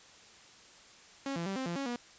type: tone with pitch steps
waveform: sawtooth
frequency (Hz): 274.4 / 169.3 / 194.4 / 262.5 / 171.8 / 275.6 / 241.3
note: C#4 / E3 / G3 / C4 / F3 / C#4 / B3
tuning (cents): -17 / +46 / -14 / +6 / -28 / -10 / -40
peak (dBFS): -30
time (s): 1.26-1.96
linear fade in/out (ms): 2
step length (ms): 100
effects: white hiss -56 dBFS RMS until 2.18 s + resampled to 16000 Hz